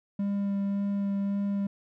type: tone with vibrato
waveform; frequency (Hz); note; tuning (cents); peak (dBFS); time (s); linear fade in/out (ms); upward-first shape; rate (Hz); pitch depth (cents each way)
triangle; 199.7; G3; +32; -24; 0.19-1.67; 5; sine; 1.8; 10
effects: none